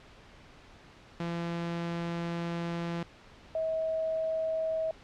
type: tone pair in turn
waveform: sawtooth / sine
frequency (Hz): 170 / 641.8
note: F3 / E5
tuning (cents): -46 / -46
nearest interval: octave + major seventh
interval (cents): 2300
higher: second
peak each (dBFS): -28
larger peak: neither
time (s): 1.2-3.03 / 3.55-4.91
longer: first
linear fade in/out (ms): 2
effects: pink hiss -54 dBFS RMS until 5.03 s + low-pass 4000 Hz 12 dB/octave